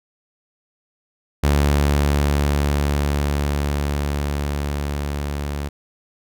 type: tone with level ramp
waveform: sawtooth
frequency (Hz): 72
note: D2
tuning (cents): -34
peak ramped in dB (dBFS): -10 to -20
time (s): 1.43-5.69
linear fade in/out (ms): 10
effects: none